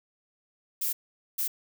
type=noise bursts at uneven times; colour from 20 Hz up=violet; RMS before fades=-29 dBFS; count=2; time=0.81-0.93 / 1.38-1.48 s; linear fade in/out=10 ms; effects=none